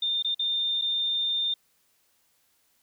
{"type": "tone with dropouts", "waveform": "sine", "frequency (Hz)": 3613, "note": "A7", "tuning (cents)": 45, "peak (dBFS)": -24, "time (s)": [0.02, 1.54], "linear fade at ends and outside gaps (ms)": 5, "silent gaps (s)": [[0.225, 0.246], [0.346, 0.393], [0.814, 0.82]], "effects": ["white hiss -68 dBFS RMS until 2.82 s"]}